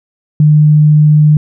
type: tone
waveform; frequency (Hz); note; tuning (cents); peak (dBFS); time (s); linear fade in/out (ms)
sine; 151.2; D#3; -49; -3; 0.4-1.37; 2
effects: none